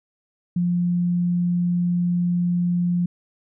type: tone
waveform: sine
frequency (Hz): 175.6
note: F3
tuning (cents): +10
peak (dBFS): -18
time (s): 0.56-3.06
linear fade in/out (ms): 5
effects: none